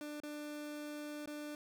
30% pulse tone with dropouts, 296.9 Hz, D4, 19 cents sharp, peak -40 dBFS, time 0.01-1.55 s, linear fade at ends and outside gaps 1 ms, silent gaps 0.202-0.234 / 1.258-1.274 s, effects none

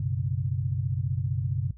sine chord, F# suspended fourth, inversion none, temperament equal with one note detuned, 94.61 / 123.47 / 138.59 Hz, F#2 / B2 / C#3, +39 / 0 / 0 cents, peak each -30 dBFS, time 0-1.71 s, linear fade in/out 5 ms, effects noise-tail reverb RT60 0.1 s tail -17 dB re dry + added 60 Hz sine -45 dBFS peak until 1.77 s

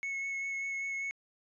triangle tone with vibrato, 2194 Hz, C#7, 18 cents flat, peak -32 dBFS, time 0.03-1.11 s, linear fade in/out 0 ms, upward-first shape sine, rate 5.1 Hz, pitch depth 12 cents each way, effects resampled to 22050 Hz

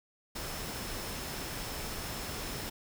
sine tone in noise, 5274 Hz, E8, in tune, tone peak -49 dBFS, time 0.35-2.7 s, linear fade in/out 10 ms, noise pink, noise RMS -39 dBFS, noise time 0.35-2.7 s, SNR -13 dB, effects none

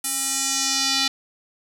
square tone with band-pass filter sweep, 270.1 Hz, C#4, 45 cents flat, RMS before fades -23 dBFS, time 0.04-1.08 s, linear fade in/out 5 ms, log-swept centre 10000 to 4100 Hz, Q 2.1, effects none

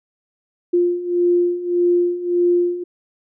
sine beating tone pair, 350 / 351.7 Hz, F4 / F4, +4 / +12 cents, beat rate 1.7 Hz, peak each -20 / -16 dBFS, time 0.73-2.84 s, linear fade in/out 10 ms, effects none

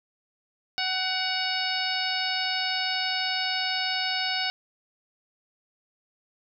harmonic tone with a mistuned harmonic, 749 Hz, F#5, 21 cents sharp, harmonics 1 / 2 / 3 / 4 / 5 / 6 / 7, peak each -33 / -33 / -33 / -33 / -33 / -33 / -33 dBFS, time 0.78-4.5 s, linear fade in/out 0 ms, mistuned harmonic 4, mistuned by -58 cents, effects none

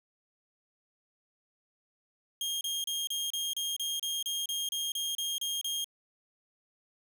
sawtooth tone bursts, 3230 Hz, G#7, 49 cents flat, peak -28 dBFS, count 15, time 2.41-5.844 s, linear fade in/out 2 ms, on 200 ms, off 31 ms, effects none

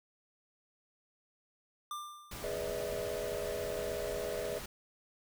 square tone with exponential decay, 1190 Hz, D6, 22 cents sharp, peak -37 dBFS, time 1.91-2.7 s, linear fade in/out 2 ms, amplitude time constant 170 ms
pink noise, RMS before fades -44 dBFS, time 2.31-4.66 s, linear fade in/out 5 ms
triangle chord, E dominant seventh, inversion first, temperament equal with one note detuned, 415.3 / 493.9 / 587.3 / 643.8 Hz, G#4 / B4 / D5 / E5, 0 / 0 / 0 / -41 cents, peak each -39 dBFS, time 2.43-4.59 s, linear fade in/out 10 ms
effects none

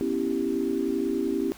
sine chord, C# half-diminished seventh, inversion third, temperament equal, 246.9 / 277.2 / 329.6 / 392 Hz, B3 / C#4 / E4 / G4, 0 / 0 / 0 / 0 cents, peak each -31 / -29 / -29 / -29 dBFS, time 0.01-1.52 s, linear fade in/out 0 ms, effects pink hiss -48 dBFS RMS until 1.57 s

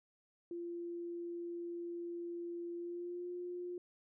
sine tone with pitch glide, 344.2 to 354.7 Hz, F4 to F4, -25 to +27 cents, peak -40 dBFS, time 0.51-3.78 s, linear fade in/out 2 ms, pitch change +52 cents, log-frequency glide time 2.75-3.29 s, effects none

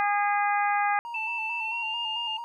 harmonic tone, 409.3 Hz, G#4, 25 cents flat, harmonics 2 / 3 / 4 / 5 / 6, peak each -24 / -30 / -31 / -32 / -37 dBFS, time 0-0.99 s, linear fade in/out 0 ms
triangle tone with vibrato, 911 Hz, A#5, 40 cents flat, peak -32 dBFS, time 1.05-2.44 s, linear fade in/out 0 ms, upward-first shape square, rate 4.5 Hz, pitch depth 57 cents each way
sine tone with pitch glide, 2659 to 2817 Hz, E7 to F7, +14 to +14 cents, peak -29 dBFS, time 1.14-2.37 s, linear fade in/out 5 ms, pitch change +100 cents, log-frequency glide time 1.58-1.97 s
effects none

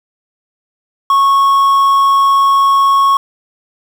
triangle tone with quantisation, 1101 Hz, C#6, 12 cents flat, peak -5 dBFS, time 1.1-3.17 s, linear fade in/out 2 ms, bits 5, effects none

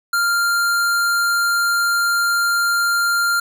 square tone, 1394 Hz, F6, 4 cents flat, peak -16 dBFS, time 0.13-3.4 s, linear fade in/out 5 ms, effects none

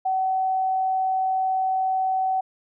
sine tone, 757 Hz, F#5, 39 cents sharp, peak -20 dBFS, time 0.05-2.41 s, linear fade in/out 10 ms, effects none

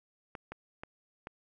clicks, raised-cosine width 0.5 ms, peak -26 dBFS, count 4, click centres 0.352 / 0.52 / 0.835 / 1.271 s, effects none

